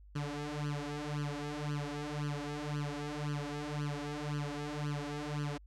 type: tone with flanger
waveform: sawtooth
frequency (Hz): 146.83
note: D3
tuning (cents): 0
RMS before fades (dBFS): -38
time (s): 0.15-5.58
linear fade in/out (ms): 10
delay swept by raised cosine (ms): 0.66 to 4.46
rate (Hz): 1.9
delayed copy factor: +0.95
effects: added 50 Hz sine -53 dBFS peak until 5.66 s + low-pass 7000 Hz 12 dB/octave